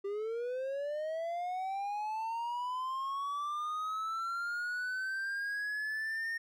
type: linear sweep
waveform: triangle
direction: up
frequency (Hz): 392 to 1840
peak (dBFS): -32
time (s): 0.04-6.38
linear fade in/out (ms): 10
effects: none